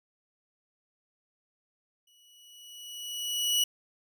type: tone with exponential growth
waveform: sawtooth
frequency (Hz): 2934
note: F#7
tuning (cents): -15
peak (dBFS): -19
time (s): 2.07-3.64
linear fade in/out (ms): 5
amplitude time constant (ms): 340
effects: none